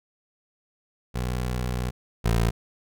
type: tone pair in turn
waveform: 20% pulse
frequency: 61.74 / 57.12 Hz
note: B1 / A#1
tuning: 0 / -35 cents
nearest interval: minor second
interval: 135 cents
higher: first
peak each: -21 / -15 dBFS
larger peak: second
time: 1.14-1.91 / 2.24-2.51 s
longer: first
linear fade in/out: 20 ms
effects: none